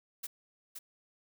blue noise with echo, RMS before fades -39 dBFS, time 0.23-0.27 s, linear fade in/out 10 ms, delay 520 ms, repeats 1, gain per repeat -5 dB, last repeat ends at 0.79 s, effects none

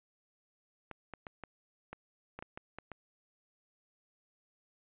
clicks, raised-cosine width 0.5 ms, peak -28 dBFS, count 10, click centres 0.913 / 1.137 / 1.268 / 1.437 / 1.93 / 2.39 / 2.425 / 2.575 / 2.786 / 2.917 s, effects resampled to 8000 Hz

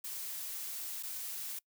blue noise with dropouts, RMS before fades -41 dBFS, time 0.04-1.59 s, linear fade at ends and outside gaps 5 ms, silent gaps 1.027-1.032 s, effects noise-tail reverb RT60 0.1 s tail -24 dB re dry

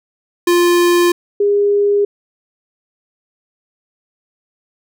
square / sine tone pair in turn, 349.2 / 407.1 Hz, F4 / G#4, 0 / -35 cents, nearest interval minor third, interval 265 cents, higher second, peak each -10 dBFS, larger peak neither, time 0.47-1.12 / 1.4-2.05 s, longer neither, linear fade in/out 5 ms, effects none

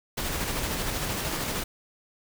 pink noise with tremolo, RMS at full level -29 dBFS, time 0.17-1.64 s, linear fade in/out 10 ms, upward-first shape square, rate 13 Hz, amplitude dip 25%, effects none

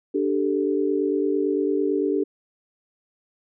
sine chord, D suspended fourth, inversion none, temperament just, 293.7 / 391.6 / 440.5 Hz, D4 / G4 / A4, 0 / -2 / +2 cents, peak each -24 / -23 / -26 dBFS, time 0.14-2.24 s, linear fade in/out 10 ms, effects none

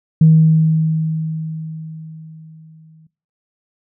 sine tone with exponential decay, 158.9 Hz, D#3, 37 cents sharp, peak -4 dBFS, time 0.21-3.07 s, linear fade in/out 5 ms, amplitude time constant 620 ms, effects noise-tail reverb RT60 0.4 s tail -21 dB re dry + tanh soft clip ceiling 0 dBFS

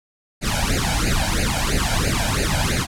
pink noise with flanger, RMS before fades -20 dBFS, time 0.41-2.87 s, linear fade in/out 50 ms, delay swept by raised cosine 0.44 to 1.32 ms, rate 3 Hz, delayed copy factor +0.95, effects low-pass 10000 Hz 12 dB/octave

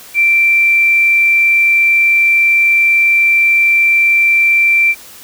sine tone, 2349 Hz, D7, in tune, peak -7 dBFS, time 0.14-4.95 s, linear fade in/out 50 ms, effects white hiss -36 dBFS RMS until 5.23 s

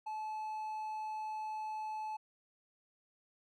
triangle tone, 864 Hz, A5, 32 cents flat, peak -36 dBFS, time 0.06-2.17 s, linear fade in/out 10 ms, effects none

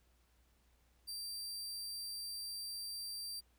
sawtooth tone, 4699 Hz, D8, in tune, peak -39 dBFS, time 1.07-3.41 s, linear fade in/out 20 ms, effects added 60 Hz sine -70 dBFS peak until 3.58 s + pink hiss -75 dBFS RMS until 3.58 s

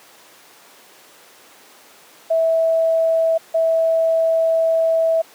sine tone bursts at uneven times, 653 Hz, E5, 17 cents flat, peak -13 dBFS, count 2, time 2.3-3.38 / 3.54-5.22 s, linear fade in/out 10 ms, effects pink hiss -46 dBFS RMS until 5.34 s + high-pass 400 Hz 12 dB/octave

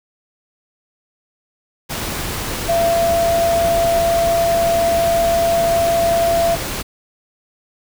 sine tone in noise, 675 Hz, E5, 41 cents sharp, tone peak -13 dBFS, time 2.68-6.56 s, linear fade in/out 20 ms, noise pink, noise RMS -24 dBFS, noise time 1.89-6.83 s, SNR +8 dB, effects none

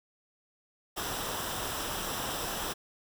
pink noise with comb filter, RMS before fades -35 dBFS, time 0.96-2.74 s, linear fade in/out 20 ms, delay 0.45 ms, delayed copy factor -0.55, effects none

